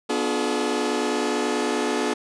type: chord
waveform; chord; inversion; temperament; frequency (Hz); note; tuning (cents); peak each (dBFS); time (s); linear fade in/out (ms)
sawtooth; B diminished seventh; none; just; 246.9 / 296.3 / 355.6 / 426.7; B3 / D4 / F4 / Ab4; 0 / +15 / +31 / +47; -24 / -24 / -25 / -22; 0.09-2.14; 10
effects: resampled to 22050 Hz